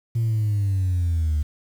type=linear sweep; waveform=sine; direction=down; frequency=116.54 to 73.7 Hz; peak=-17 dBFS; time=0.15-1.43 s; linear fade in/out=10 ms; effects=tanh soft clip ceiling -17 dBFS + 8-bit